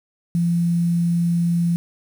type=tone with quantisation; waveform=sine; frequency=171.1 Hz; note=F3; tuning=35 cents flat; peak=-16 dBFS; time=0.35-1.76 s; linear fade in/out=0 ms; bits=7; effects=none